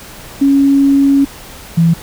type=tone pair in turn; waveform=sine; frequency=277.2 / 166.61 Hz; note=C#4 / E3; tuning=0 / +19 cents; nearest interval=major sixth; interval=881 cents; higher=first; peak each=-6 dBFS; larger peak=neither; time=0.41-1.25 / 1.77-1.94 s; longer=first; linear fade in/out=10 ms; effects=pink hiss -33 dBFS RMS until 2.02 s